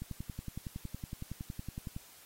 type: click train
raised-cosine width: 5 ms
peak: -27 dBFS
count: 22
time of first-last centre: 0.02-1.964 s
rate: 10.8 Hz
effects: white hiss -57 dBFS RMS until 2.25 s + AAC 48 kbps